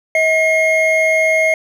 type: tone pair together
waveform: triangle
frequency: 638.9 / 2146 Hz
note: D#5 / C7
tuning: +46 / +43 cents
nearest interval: octave + major sixth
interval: 2097 cents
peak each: -12 dBFS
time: 0.15-1.54 s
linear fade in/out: 2 ms
effects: none